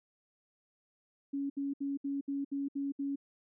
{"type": "tone bursts", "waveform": "sine", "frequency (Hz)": 279, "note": "C#4", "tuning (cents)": 11, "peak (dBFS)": -32, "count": 8, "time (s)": [1.33, 3.159], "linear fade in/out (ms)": 10, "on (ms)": 170, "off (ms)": 67, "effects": []}